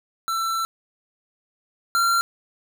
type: tone pair in turn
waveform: square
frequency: 1339 / 1372.7 Hz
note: E6 / F6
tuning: +27 / -30 cents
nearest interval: unison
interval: 43 cents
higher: second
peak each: -23 / -18 dBFS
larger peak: second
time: 0.28-0.65 / 1.95-2.21 s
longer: first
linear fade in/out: 0 ms
effects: none